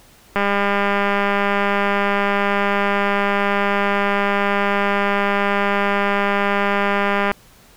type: click train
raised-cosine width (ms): 0.5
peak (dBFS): -4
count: 1399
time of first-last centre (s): 0.36-7.315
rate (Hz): 201
effects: pink hiss -49 dBFS RMS until 7.76 s